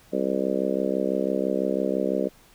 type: harmonic tone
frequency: 66 Hz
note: C2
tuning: 16 cents sharp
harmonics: 3 / 4 / 5 / 6 / 7 / 8 / 9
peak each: -30 / -30 / -30 / -30 / -30 / -30 / -30 dBFS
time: 0.12-2.29 s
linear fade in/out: 20 ms
effects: pink hiss -55 dBFS RMS until 2.54 s